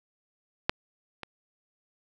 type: clicks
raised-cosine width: 0.3 ms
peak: -6 / -21 dBFS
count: 2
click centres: 0.695 / 1.233 s
effects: none